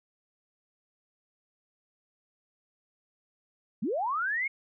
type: linear sweep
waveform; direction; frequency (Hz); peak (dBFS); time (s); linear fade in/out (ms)
sine; up; 167.4 to 2217; -27; 3.82-4.48; 10
effects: none